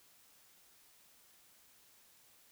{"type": "silence", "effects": ["white hiss -65 dBFS RMS until 2.51 s"]}